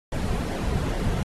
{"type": "noise with flanger", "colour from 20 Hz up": "brown", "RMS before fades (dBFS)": -26, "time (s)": [0.12, 1.23], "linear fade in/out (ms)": 2, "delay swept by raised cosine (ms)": [0.75, 3.55], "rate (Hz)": 2.4, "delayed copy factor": -0.55, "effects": ["AAC 32 kbps"]}